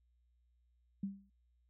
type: tone with exponential decay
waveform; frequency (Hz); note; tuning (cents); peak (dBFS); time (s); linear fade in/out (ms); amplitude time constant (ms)
sine; 196.9; G3; +8; -33; 1.03-1.3; 5; 58
effects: added 60 Hz sine -70 dBFS peak until 1.69 s